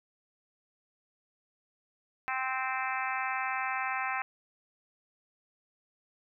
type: harmonic tone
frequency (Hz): 260.7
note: C4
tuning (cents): -6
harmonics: 3 / 4 / 5 / 6 / 7 / 8 / 9 / 10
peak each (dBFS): -36 / -37 / -38 / -39 / -39 / -40 / -41 / -41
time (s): 2.28-4.22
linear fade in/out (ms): 0
effects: none